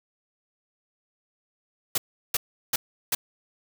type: noise bursts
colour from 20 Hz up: white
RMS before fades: -24 dBFS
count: 4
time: 1.95-3.15 s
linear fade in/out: 5 ms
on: 30 ms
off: 360 ms
effects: none